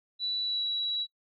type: tone with pitch glide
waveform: sine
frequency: 3951 to 3906 Hz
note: B7 to B7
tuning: 0 to -20 cents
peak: -28 dBFS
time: 0.19-1.07 s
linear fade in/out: 50 ms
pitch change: -20 cents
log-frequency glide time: 0.42-0.65 s
effects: noise-tail reverb RT60 0.1 s tail -19 dB re dry